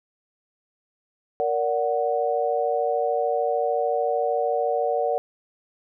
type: chord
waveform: sine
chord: Bb augmented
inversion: none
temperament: equal with one note detuned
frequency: 466.2 / 579.6 / 740 Hz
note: Bb4 / D5 / F#5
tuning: 0 / -23 / 0 cents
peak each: -25 dBFS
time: 1.4-5.18 s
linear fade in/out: 0 ms
effects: none